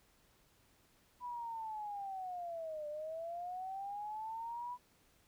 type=linear two-way sweep; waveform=sine; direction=down then up; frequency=991 to 591 to 991 Hz; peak=-40 dBFS; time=1.2-4.78 s; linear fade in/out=50 ms; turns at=2.88 s; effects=pink hiss -70 dBFS RMS until 5.27 s